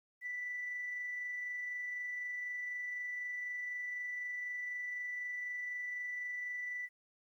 sine tone with amplitude modulation, 1975.5 Hz, B6, in tune, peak -36 dBFS, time 0.21-6.89 s, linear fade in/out 50 ms, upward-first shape sine, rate 24 Hz, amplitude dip 25%, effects tanh soft clip ceiling -32 dBFS + 12-bit

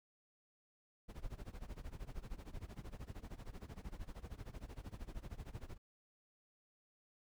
brown noise with tremolo, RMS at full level -45 dBFS, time 1.08-5.78 s, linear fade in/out 20 ms, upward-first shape sine, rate 13 Hz, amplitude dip 90%, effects none

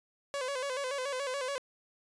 sawtooth tone with vibrato, 536 Hz, C5, 42 cents sharp, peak -29 dBFS, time 0.34-1.58 s, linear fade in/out 0 ms, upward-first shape square, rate 7 Hz, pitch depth 84 cents each way, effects resampled to 22050 Hz

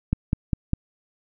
click train, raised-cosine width 5 ms, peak -8 dBFS, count 4, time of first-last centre 0.13-0.734 s, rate 4.97 Hz, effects none

